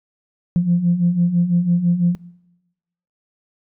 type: beating tone pair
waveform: sine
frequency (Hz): 170 / 176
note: F3 / F3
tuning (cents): -46 / +14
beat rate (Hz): 6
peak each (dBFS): -20 / -14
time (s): 0.56-2.15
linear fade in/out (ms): 0
effects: noise-tail reverb RT60 1.0 s tail -22 dB re dry + tanh soft clip ceiling -7 dBFS